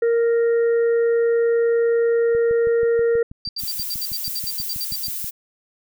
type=harmonic tone; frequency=465.1 Hz; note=A#4; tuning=4 cents flat; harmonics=1 / 3 / 4; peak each=-15 / -35 / -35 dBFS; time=0.02-3.23 s; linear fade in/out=5 ms
type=click train; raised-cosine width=5 ms; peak=-25 dBFS; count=19; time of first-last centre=2.35-5.244 s; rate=6.22 Hz
type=tone bursts; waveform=sine; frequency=4682 Hz; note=D8; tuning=6 cents flat; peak=-25 dBFS; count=15; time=3.45-5.072 s; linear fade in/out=2 ms; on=40 ms; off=73 ms
type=noise; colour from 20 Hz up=violet; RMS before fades=-28 dBFS; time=3.58-5.31 s; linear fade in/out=20 ms
effects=none